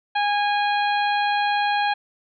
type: harmonic tone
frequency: 822 Hz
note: G#5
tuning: 18 cents flat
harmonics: 1 / 2 / 3 / 4 / 5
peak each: -20 / -26 / -30 / -32 / -34 dBFS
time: 0.15-1.94 s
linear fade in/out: 10 ms
effects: none